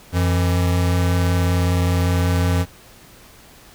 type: tone pair together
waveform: square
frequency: 89.47 / 168.9 Hz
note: F2 / E3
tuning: +42 / +42 cents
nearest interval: major seventh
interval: 1100 cents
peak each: -17 / -24 dBFS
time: 0.12-2.66 s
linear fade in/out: 50 ms
effects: pink hiss -46 dBFS RMS until 3.74 s